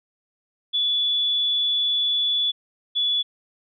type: tone pair in turn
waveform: sine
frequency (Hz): 3438 / 3426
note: A7 / A7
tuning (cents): -41 / -47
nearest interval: unison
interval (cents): 6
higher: first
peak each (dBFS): -19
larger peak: neither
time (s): 0.73-2.52 / 2.95-3.23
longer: first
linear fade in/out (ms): 20
effects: none